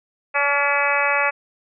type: harmonic tone with a mistuned harmonic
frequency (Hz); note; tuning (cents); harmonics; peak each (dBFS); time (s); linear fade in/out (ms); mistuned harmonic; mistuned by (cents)
285.2; C#4; +49; 2 / 3 / 4 / 5 / 6 / 7 / 8 / 9; -25 / -25 / -25 / -25 / -25 / -25 / -25 / -25; 0.34-1.31; 20; 5; -22
effects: none